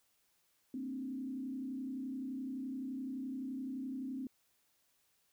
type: tone with frequency modulation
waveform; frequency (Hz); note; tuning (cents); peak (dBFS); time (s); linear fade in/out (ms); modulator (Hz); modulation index
sine; 261.6; C4; 0; -38; 0.74-4.27; 2; 31.7; 0.82
effects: white hiss -75 dBFS RMS until 5.32 s